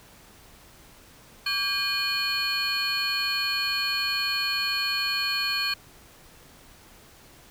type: tone cluster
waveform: triangle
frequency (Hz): 1145 / 1601 / 2442 / 3053 / 4333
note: D6 / G6 / D#7 / G7 / C#8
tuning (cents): -44 / +36 / -33 / -46 / -40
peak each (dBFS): -34 / -30 / -29 / -33 / -26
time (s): 1.46-5.74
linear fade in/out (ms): 5
effects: pink hiss -52 dBFS RMS until 7.5 s